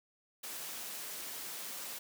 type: noise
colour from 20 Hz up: white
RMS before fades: -43 dBFS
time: 0.43-1.99 s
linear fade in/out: 10 ms
effects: high-pass 200 Hz 12 dB/octave